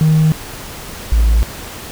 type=tone pair in turn; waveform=triangle; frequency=156.8 / 55.44 Hz; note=D#3 / A1; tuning=+14 / +14 cents; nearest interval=octave + tritone; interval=1800 cents; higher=first; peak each=-5 dBFS; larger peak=neither; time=0.01-0.32 / 1.12-1.43 s; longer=neither; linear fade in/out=0 ms; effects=tanh soft clip ceiling -4 dBFS + pink hiss -30 dBFS RMS until 1.91 s